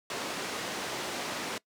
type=band-pass noise; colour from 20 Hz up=pink; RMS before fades=-36 dBFS; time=0.1-1.58 s; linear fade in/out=2 ms; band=270 to 7000 Hz; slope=12 dB/octave; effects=noise-tail reverb RT60 0.1 s tail -22 dB re dry